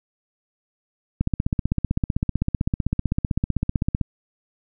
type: click train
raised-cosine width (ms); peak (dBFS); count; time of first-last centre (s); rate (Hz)
5; -8; 45; 1.21-4.013; 15.7
effects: none